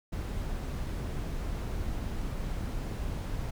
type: noise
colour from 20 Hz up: brown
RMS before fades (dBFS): -34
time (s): 0.12-3.51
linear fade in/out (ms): 10
effects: none